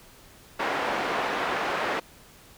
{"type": "band-pass noise", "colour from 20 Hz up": "pink", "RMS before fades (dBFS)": -28, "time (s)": [0.59, 2], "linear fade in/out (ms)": 10, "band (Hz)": [460, 2000], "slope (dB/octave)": 12, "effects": ["pink hiss -52 dBFS RMS until 2.57 s"]}